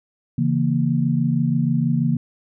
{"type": "chord", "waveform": "sine", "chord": "A# diminished", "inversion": "first", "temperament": "equal", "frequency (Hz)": [138.59, 164.81, 233.1], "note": ["C#3", "E3", "A#3"], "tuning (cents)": [0, 0, 0], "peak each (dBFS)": -21, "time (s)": [0.38, 2.17], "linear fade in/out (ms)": 5, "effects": []}